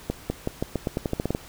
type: accelerating click train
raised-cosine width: 2 ms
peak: -11 dBFS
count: 13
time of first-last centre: 0.1-1.349 s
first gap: 200 ms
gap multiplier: 0.87
effects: pink hiss -46 dBFS RMS until 1.48 s